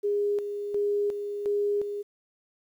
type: tone with tremolo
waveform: sine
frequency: 409.6 Hz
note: G#4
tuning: 24 cents flat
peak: -23 dBFS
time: 0.03-2.03 s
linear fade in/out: 20 ms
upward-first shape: square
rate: 1.4 Hz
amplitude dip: 55%
effects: 10-bit